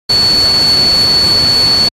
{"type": "tone in noise", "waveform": "sine", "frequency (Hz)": 4435, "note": "C#8", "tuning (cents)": 0, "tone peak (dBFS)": -7, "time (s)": [0.09, 1.89], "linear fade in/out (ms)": 10, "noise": "pink", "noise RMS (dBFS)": -20, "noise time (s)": [0.09, 1.89], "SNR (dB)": 10, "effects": ["high-pass 60 Hz 12 dB/octave", "AAC 32 kbps"]}